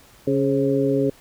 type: harmonic tone with a mistuned harmonic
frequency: 138.59 Hz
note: C#3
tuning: in tune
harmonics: 1 / 2 / 3 / 4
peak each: -26 / -21 / -21 / -25 dBFS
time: 0.27-1.1 s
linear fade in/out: 5 ms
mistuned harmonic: 4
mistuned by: -51 cents
effects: pink hiss -51 dBFS RMS until 1.2 s